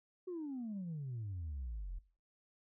sine exponential sweep, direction down, 376.5 to 40.22 Hz, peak -38 dBFS, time 0.27-1.99 s, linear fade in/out 10 ms, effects noise-tail reverb RT60 0.4 s tail -20 dB re dry + tanh soft clip ceiling -37 dBFS

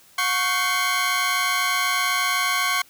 25% pulse tone cluster, 722 / 1109 / 1543 / 2090 Hz, F#5 / C#6 / G6 / C7, -43 / 0 / -28 / -2 cents, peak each -28 / -19 / -23 / -23 dBFS, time 0.18-2.82 s, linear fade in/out 5 ms, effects white hiss -53 dBFS RMS until 2.89 s

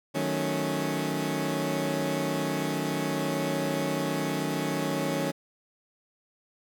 20% pulse chord, D# half-diminished seventh, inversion none, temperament equal, 155.56 / 185 / 220 / 277.2 Hz, D#3 / F#3 / A3 / C#4, 0 / 0 / 0 / 0 cents, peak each -27 / -29 / -31 / -26 dBFS, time 0.14-5.32 s, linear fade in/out 20 ms, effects none

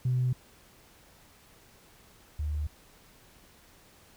sine tone pair in turn, 126.2 / 75.04 Hz, B2 / D2, +38 / +38 cents, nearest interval major sixth, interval 900 cents, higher first, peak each -23 / -28 dBFS, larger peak first, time 0.05-0.33 / 2.39-2.67 s, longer neither, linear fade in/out 5 ms, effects tanh soft clip ceiling -20 dBFS + pink hiss -58 dBFS RMS until 4.16 s

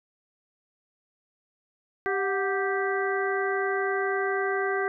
harmonic tone with a mistuned harmonic, 392 Hz, G4, in tune, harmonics 1 / 2 / 3 / 4 / 5, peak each -27 / -32 / -34 / -31 / -34 dBFS, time 2.06-4.88 s, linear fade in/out 0 ms, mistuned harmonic 2, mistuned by -100 cents, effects none

